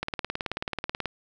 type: click train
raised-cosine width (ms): 0.3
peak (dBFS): -13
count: 20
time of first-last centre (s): 0.03-1.057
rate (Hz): 18.5
effects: none